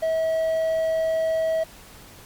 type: tone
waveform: triangle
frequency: 645 Hz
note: E5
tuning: 38 cents flat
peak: -18 dBFS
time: 0.02-1.64 s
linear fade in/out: 10 ms
effects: pink hiss -46 dBFS RMS until 2.25 s + MP3 96 kbps